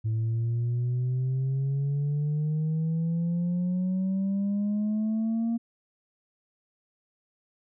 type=exponential sweep; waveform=sine; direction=up; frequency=109.7 to 233.1 Hz; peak=-22 dBFS; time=0.04-5.58 s; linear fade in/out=20 ms; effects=tanh soft clip ceiling -23 dBFS